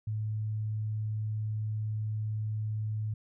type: tone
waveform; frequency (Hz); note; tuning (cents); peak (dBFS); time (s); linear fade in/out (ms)
sine; 107.8; A2; -35; -30; 0.07-3.14; 5
effects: none